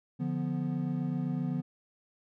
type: chord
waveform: triangle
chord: B diminished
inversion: first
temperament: equal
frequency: 146.83 / 174.61 / 246.9 Hz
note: D3 / F3 / B3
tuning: 0 / 0 / 0 cents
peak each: -32 dBFS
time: 0.19-1.62 s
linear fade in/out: 20 ms
effects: none